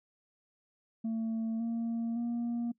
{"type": "tone with pitch steps", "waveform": "sine", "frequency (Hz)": [224.9, 230.6, 236.4], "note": ["A3", "A#3", "A#3"], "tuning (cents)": [38, -19, 24], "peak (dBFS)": -28, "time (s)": [1.04, 2.72], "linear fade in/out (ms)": 10, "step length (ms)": 560, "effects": ["noise-tail reverb RT60 0.1 s tail -22 dB re dry", "tanh soft clip ceiling -30 dBFS"]}